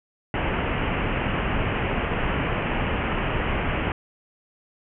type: low-pass noise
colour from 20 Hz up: pink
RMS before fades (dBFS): -25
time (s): 0.34-3.92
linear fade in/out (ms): 2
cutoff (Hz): 3000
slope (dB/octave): 96
effects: none